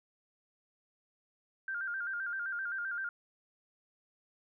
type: tone with vibrato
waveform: sine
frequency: 1487 Hz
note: F#6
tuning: 8 cents sharp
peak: -34 dBFS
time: 1.68-3.09 s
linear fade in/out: 2 ms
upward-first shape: square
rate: 7.7 Hz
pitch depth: 87 cents each way
effects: none